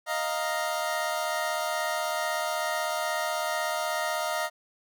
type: chord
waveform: 25% pulse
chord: Eb suspended second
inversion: none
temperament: equal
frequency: 622.3 / 698.5 / 932.3 Hz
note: Eb5 / F5 / Bb5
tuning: 0 / 0 / 0 cents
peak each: -27 / -28 / -30 dBFS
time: 0.06-4.5 s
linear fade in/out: 50 ms
effects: none